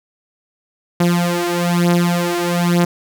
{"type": "beating tone pair", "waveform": "sawtooth", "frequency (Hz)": [173.4, 174.5], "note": ["F3", "F3"], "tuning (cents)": [-12, -1], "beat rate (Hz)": 1.1, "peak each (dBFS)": -13, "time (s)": [1, 2.85], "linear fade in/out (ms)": 5, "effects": []}